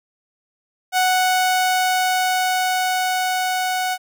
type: tone with level ramp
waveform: sawtooth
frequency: 740 Hz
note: F#5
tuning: in tune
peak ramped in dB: -11 to -16 dBFS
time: 0.92-3.98 s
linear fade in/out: 50 ms
effects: none